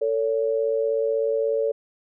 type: tone pair together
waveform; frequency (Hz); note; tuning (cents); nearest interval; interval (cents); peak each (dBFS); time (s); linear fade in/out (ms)
sine; 447.6 / 564; A4 / C#5; +30 / +30; major third; 400; -22 / -24; 0.01-1.72; 10
effects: none